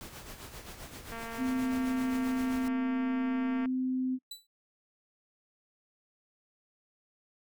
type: noise with tremolo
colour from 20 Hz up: pink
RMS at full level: -44 dBFS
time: 0.01-2.68 s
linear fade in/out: 0 ms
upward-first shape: sine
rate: 7.6 Hz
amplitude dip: 55%
type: click train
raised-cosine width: 0.5 ms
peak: -27 dBFS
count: 582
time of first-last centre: 1.12-3.657 s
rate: 229 Hz
type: tone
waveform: sine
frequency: 257.5 Hz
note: C4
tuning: 28 cents flat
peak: -28 dBFS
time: 1.37-4.19 s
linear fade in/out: 50 ms
type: tone with exponential decay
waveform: sawtooth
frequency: 3963 Hz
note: B7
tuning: 5 cents sharp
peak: -34 dBFS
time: 4.31-4.47 s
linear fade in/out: 5 ms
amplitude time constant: 34 ms
effects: noise-tail reverb RT60 0.1 s tail -25 dB re dry